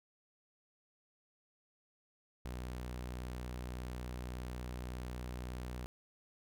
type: tone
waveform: sawtooth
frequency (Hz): 61.74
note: B1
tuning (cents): 0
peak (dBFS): -37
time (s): 2.45-5.86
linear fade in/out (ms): 0
effects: none